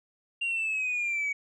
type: exponential sweep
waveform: sine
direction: down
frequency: 2787 to 2249 Hz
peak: -25 dBFS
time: 0.41-1.33 s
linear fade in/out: 10 ms
effects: tanh soft clip ceiling -25 dBFS